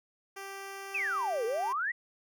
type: tone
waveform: 10% pulse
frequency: 392 Hz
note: G4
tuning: in tune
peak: -32 dBFS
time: 0.36-1.73 s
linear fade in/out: 10 ms
type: exponential two-way sweep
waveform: sine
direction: down then up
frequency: 2736 to 429.8 to 2013 Hz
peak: -29 dBFS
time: 0.94-1.92 s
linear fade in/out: 10 ms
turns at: 1.45 s
effects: none